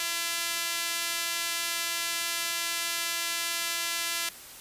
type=tone with high-pass filter; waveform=sawtooth; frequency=337.7 Hz; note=E4; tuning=42 cents sharp; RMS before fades=-31 dBFS; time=0-4.29 s; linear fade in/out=2 ms; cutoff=2300 Hz; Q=0.65; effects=white hiss -46 dBFS RMS until 4.6 s + resampled to 32000 Hz